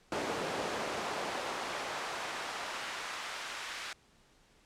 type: noise with high-pass filter sweep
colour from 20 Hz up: brown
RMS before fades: -38 dBFS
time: 0.12-3.93 s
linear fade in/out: 2 ms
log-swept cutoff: 390 to 1700 Hz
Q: 0.83
effects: pink hiss -65 dBFS RMS until 4.65 s + low-pass 8000 Hz 12 dB/octave